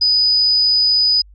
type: tone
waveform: sine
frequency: 4978 Hz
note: D#8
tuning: in tune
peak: -11 dBFS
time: 0.01-1.22 s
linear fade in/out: 10 ms
effects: added 50 Hz sine -41 dBFS peak until 1.34 s